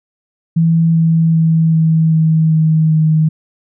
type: tone with pitch steps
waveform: sine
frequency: 164.7 / 163.37 / 162.06 / 160.75 / 159.46 / 158.17 / 156.9 Hz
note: E3 / E3 / E3 / E3 / D#3 / D#3 / D#3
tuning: -1 / -15 / -29 / -43 / +43 / +29 / +15 cents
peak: -8 dBFS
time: 0.56-3.29 s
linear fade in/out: 10 ms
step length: 390 ms
effects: none